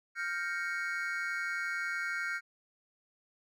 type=chord; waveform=triangle; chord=G half-diminished seventh; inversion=third; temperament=equal; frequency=1396.9 / 1568 / 1864.7 / 2217 Hz; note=F6 / G6 / Bb6 / Db7; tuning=0 / 0 / 0 / 0 cents; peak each=-35 / -36 / -39 / -38 dBFS; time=0.15-2.41 s; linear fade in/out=50 ms; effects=none